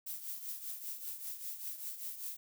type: noise with tremolo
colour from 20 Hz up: violet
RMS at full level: -40 dBFS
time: 0.06-2.37 s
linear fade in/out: 10 ms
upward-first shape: triangle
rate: 5.1 Hz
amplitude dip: 70%
effects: none